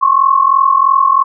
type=tone pair together; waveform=sine; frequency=1065.7 / 1108.7 Hz; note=C6 / C#6; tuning=+31 / 0 cents; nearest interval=minor second; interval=69 cents; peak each=-10 dBFS; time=0.01-1.24 s; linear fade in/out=20 ms; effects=none